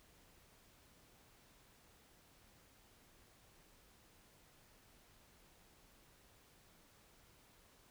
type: silence
effects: pink hiss -67 dBFS RMS until 7.9 s